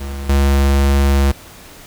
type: tone with level steps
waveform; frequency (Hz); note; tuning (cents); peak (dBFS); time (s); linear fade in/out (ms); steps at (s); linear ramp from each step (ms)
square; 69.3; C#2; 0; -24 / -11; 0-1.32; 10; 0.29; 5
effects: pink hiss -39 dBFS RMS until 1.86 s